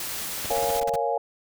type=noise; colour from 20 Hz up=white; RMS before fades=-32 dBFS; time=0-0.8 s; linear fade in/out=2 ms
type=noise bursts; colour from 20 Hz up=pink; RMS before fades=-35 dBFS; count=9; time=0.44-0.957 s; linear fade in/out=0 ms; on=21 ms; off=41 ms
type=chord; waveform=sine; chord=Bb minor seventh; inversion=none; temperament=equal; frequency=466.2 / 554.4 / 698.5 / 830.6 Hz; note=Bb4 / Db5 / F5 / Ab5; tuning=0 / 0 / 0 / 0 cents; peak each=-28 dBFS; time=0.5-1.18 s; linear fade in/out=5 ms
effects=none